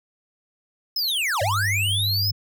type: linear two-way sweep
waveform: square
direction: down then up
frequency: 5274 to 526 to 5274 Hz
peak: -22 dBFS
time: 0.96-2.31 s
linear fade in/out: 5 ms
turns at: 1.42 s
type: tone with exponential decay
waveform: 15% pulse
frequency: 3136 Hz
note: G7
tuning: in tune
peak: -24 dBFS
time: 1.08-1.23 s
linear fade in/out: 2 ms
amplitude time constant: 32 ms
type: tone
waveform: sine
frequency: 101 Hz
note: G#2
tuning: 48 cents flat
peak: -24 dBFS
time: 1.41-2.32 s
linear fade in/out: 10 ms
effects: none